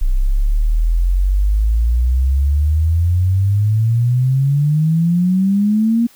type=exponential sweep; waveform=sine; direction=up; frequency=30.77 to 237.3 Hz; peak=-11 dBFS; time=0.01-6.07 s; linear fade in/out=10 ms; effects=white hiss -48 dBFS RMS until 6.15 s